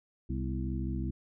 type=harmonic tone with a mistuned harmonic; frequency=65.41 Hz; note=C2; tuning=in tune; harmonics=1 / 2 / 3 / 4 / 5; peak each=-34 / -37 / -39 / -40 / -41 dBFS; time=0.29-1.11 s; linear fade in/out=10 ms; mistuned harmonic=4; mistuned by=-82 cents; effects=none